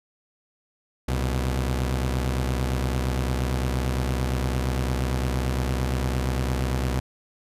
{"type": "tone pair together", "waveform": "sawtooth", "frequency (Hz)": [65.57, 122.4], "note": ["C2", "B2"], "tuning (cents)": [4, -15], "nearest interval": "major seventh", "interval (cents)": 1081, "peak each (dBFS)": [-20, -25], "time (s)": [1.08, 7], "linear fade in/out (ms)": 5, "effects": ["resampled to 32000 Hz"]}